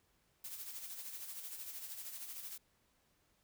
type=noise with tremolo; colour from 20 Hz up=blue; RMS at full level=-45 dBFS; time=0.44-2.58 s; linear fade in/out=5 ms; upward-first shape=sine; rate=13 Hz; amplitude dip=50%; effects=pink hiss -75 dBFS RMS until 3.43 s